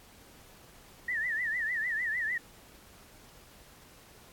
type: tone with vibrato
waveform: sine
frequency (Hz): 1859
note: A#6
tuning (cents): -5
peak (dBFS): -29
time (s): 1.08-2.38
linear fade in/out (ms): 5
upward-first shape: triangle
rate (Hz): 6.6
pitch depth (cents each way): 160
effects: pink hiss -56 dBFS RMS until 4.32 s + AAC 64 kbps